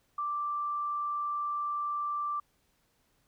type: tone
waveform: sine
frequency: 1174.7 Hz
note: D6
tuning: in tune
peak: -30 dBFS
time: 0.18-2.4 s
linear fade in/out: 5 ms
effects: pink hiss -72 dBFS RMS until 3.27 s